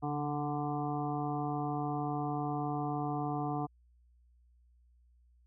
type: harmonic tone with a mistuned harmonic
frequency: 147.2 Hz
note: D3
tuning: 4 cents sharp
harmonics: 1 / 2 / 3 / 5 / 6 / 7 / 8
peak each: -37 / -37 / -43 / -37 / -47 / -44 / -46 dBFS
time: 0.02-3.67 s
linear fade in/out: 20 ms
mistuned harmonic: 1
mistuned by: -40 cents
effects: added 60 Hz sine -62 dBFS peak until 5.46 s